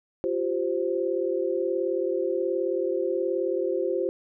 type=chord; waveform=sine; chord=F suspended second; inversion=none; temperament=equal with one note detuned; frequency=349.2 / 387.9 / 523.3 Hz; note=F4 / G4 / C5; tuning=0 / -18 / 0 cents; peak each=-28 dBFS; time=0.24-4.09 s; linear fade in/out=0 ms; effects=none